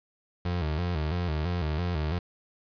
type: tone with vibrato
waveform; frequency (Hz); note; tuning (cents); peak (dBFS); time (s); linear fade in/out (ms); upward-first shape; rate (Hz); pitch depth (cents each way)
30% pulse; 82.41; E2; 0; -24; 0.45-2.19; 5; square; 3; 120
effects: resampled to 11025 Hz + 9-bit